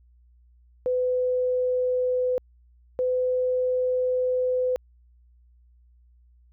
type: tone pair in turn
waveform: sine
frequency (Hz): 503 / 505.5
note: B4 / B4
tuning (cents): +32 / +40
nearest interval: unison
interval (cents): 8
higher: second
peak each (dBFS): -21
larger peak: neither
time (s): 0.86-2.38 / 2.99-4.76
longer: second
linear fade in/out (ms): 0
effects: added 60 Hz sine -54 dBFS peak until 6.52 s